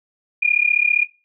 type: tone with amplitude modulation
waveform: sine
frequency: 2430 Hz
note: D#7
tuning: 42 cents flat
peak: -10 dBFS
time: 0.42-1.05 s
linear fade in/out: 10 ms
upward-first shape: sine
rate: 35.1 Hz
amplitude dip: 100%
effects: noise-tail reverb RT60 0.3 s tail -18 dB re dry